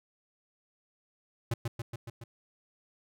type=tone with echo; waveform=square; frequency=116.54 Hz; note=A#2; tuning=in tune; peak=-28 dBFS; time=1.51-1.54 s; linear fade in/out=5 ms; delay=140 ms; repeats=5; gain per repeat=-3 dB; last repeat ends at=2.24 s; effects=none